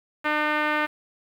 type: tone with low-pass filter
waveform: 5% pulse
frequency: 301.9 Hz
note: D4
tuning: 48 cents sharp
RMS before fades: -24 dBFS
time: 0.24-0.87 s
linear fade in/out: 20 ms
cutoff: 1800 Hz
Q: 1.3
effects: 8-bit